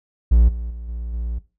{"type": "tone with level steps", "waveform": "triangle", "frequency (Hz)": 58.1, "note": "A#1", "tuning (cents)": -5, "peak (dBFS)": [-8, -23, -28, -24, -21], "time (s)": [0.31, 1.39], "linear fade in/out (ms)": 10, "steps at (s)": [0.48, 0.7, 0.88, 1.13], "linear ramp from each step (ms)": 10, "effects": ["noise-tail reverb RT60 0.3 s tail -17 dB re dry"]}